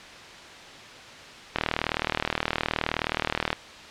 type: click train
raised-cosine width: 0.3 ms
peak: -7 dBFS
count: 78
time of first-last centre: 1.56-3.529 s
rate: 39.1 Hz
effects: white hiss -43 dBFS RMS until 3.9 s + low-pass 4000 Hz 12 dB/octave